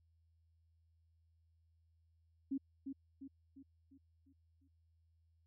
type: tone with echo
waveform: sine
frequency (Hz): 272.1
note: C#4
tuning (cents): -32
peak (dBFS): -35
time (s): 2.51-2.58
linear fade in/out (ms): 10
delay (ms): 350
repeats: 6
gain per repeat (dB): -6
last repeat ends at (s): 4.68
effects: added 82 Hz sine -70 dBFS peak until 5.46 s